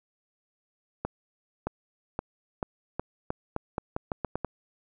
accelerating click train, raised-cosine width 1 ms, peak -15 dBFS, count 13, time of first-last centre 1.05-4.447 s, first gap 620 ms, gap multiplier 0.84, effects none

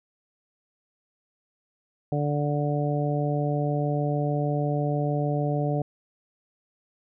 harmonic tone, 146.4 Hz, D3, 5 cents flat, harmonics 1 / 2 / 3 / 4 / 5, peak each -25 / -31 / -32 / -31 / -33 dBFS, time 2.12-5.82 s, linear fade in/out 2 ms, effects none

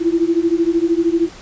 sine beating tone pair, 329.6 / 342.6 Hz, E4 / F4, 0 / -33 cents, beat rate 13 Hz, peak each -16 dBFS, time 0-1.29 s, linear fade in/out 20 ms, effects pink hiss -39 dBFS RMS until 1.41 s + resampled to 16000 Hz

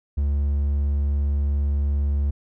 triangle tone, 71.3 Hz, C#2, 49 cents sharp, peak -17 dBFS, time 0.17-2.31 s, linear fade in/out 10 ms, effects none

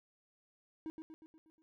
triangle tone with echo, 317.8 Hz, D#4, 37 cents sharp, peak -37 dBFS, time 0.86-0.9 s, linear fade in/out 0 ms, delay 120 ms, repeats 6, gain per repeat -5 dB, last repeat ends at 1.62 s, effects none

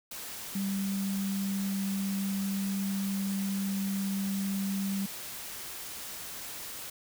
sine tone in noise, 196 Hz, G3, in tune, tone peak -29 dBFS, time 0.55-5.06 s, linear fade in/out 5 ms, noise white, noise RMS -41 dBFS, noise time 0.11-6.9 s, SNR +9 dB, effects none

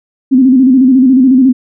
sine tone with vibrato, 259.2 Hz, C4, 16 cents flat, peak -3 dBFS, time 0.31-1.53 s, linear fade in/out 20 ms, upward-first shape square, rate 14 Hz, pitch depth 67 cents each way, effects none

